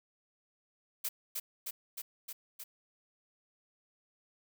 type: noise with echo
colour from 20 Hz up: blue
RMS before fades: -35 dBFS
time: 1.04-1.09 s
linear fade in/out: 10 ms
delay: 310 ms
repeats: 5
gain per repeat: -2 dB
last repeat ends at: 2.64 s
effects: none